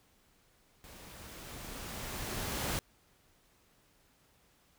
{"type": "noise with level ramp", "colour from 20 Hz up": "pink", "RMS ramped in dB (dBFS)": [-53, -34], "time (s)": [0.84, 2.79], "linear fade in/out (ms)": 0, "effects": ["pink hiss -68 dBFS RMS until 4.78 s"]}